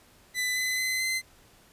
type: tone with pitch steps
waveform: sawtooth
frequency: 2000 / 2020 / 2040 / 2060 Hz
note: B6 / B6 / C7 / C7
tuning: +21 / +39 / -44 / -28 cents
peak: -23 dBFS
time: 0.34-1.22 s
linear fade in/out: 50 ms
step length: 220 ms
effects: pink hiss -58 dBFS RMS until 1.72 s + resampled to 32000 Hz